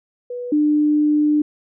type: tone pair in turn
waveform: sine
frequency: 490.2 / 299.2 Hz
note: B4 / D4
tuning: -13 / +32 cents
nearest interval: major sixth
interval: 855 cents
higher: first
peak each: -25 / -13 dBFS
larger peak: second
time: 0.3-0.52 / 0.52-1.42 s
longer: second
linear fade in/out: 5 ms
effects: none